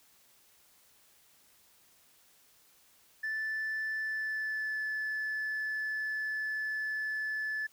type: tone with pitch glide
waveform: sine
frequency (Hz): 1755 to 1733.8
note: A6 to A6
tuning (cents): -5 to -26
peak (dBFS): -30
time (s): 3.23-7.67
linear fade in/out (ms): 10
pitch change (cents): -21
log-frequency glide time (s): 3.98-4.82
effects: tanh soft clip ceiling -30 dBFS + white hiss -64 dBFS RMS until 7.72 s